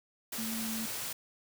sine tone in noise, 224.1 Hz, A3, 32 cents sharp, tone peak -36 dBFS, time 0.38-0.86 s, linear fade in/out 5 ms, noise white, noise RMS -38 dBFS, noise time 0.32-1.13 s, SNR -1 dB, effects none

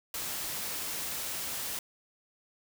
white noise, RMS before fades -36 dBFS, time 0.14-1.79 s, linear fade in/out 2 ms, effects none

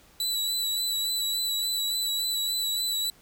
sawtooth tone with vibrato, 3951 Hz, B7, in tune, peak -23 dBFS, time 0.2-3.1 s, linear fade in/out 2 ms, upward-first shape sine, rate 3.5 Hz, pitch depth 24 cents each way, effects pink hiss -57 dBFS RMS until 3.21 s

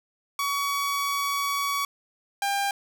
sawtooth tone pair in turn, 1129 / 798.3 Hz, C#6 / G5, +31 / +31 cents, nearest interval tritone, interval 600 cents, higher first, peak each -21 / -20 dBFS, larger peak second, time 0.39-1.85 / 2.42-2.71 s, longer first, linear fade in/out 2 ms, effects none

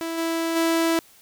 sawtooth tone with level steps, 329.6 Hz, E4, in tune, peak -23 / -19 / -15 dBFS, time 0.01-0.99 s, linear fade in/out 0 ms, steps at 0.17 / 0.55 s, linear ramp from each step 20 ms, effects white hiss -53 dBFS RMS until 1.21 s

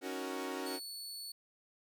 sawtooth chord, D# minor seventh, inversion third, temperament equal, 277.2 / 311.1 / 370 / 466.2 Hz, C#4 / D#4 / F#4 / A#4, 0 / 0 / 0 / 0 cents, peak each -38 / -43 / -38 / -42 dBFS, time 0.01-0.8 s, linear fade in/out 50 ms
sawtooth tone, 4435 Hz, C#8, in tune, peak -40 dBFS, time 0.66-1.32 s, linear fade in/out 5 ms
effects none

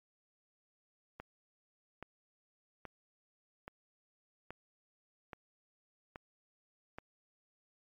click train, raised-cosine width 0.5 ms, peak -29 dBFS, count 8, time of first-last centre 1.2-6.985 s, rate 1.21 Hz, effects MP3 64 kbps

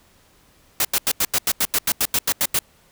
white noise bursts, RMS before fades -19 dBFS, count 14, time 0.8-2.59 s, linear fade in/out 2 ms, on 48 ms, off 86 ms, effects pink hiss -56 dBFS RMS until 2.91 s

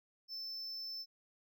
triangle tone, 5290 Hz, E8, 5 cents sharp, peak -40 dBFS, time 0.28-1.06 s, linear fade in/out 50 ms, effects none

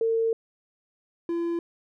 sine / triangle tone pair in turn, 453.1 / 339.4 Hz, A#4 / F4, -49 / -49 cents, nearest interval perfect fourth, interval 500 cents, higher first, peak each -21 / -23 dBFS, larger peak first, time 0.01-0.33 / 1.29-1.59 s, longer first, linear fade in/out 2 ms, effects none

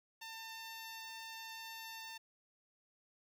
10% pulse tone, 899 Hz, A5, 37 cents sharp, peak -38 dBFS, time 0.21-2.18 s, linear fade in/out 10 ms, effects none

